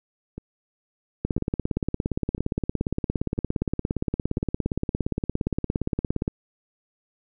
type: two click trains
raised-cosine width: 3 ms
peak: -11 / -22 dBFS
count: 88 / 5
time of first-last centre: 1.25-6.279 / 0.38-4.38 s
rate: 17.3 / 1 Hz
effects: none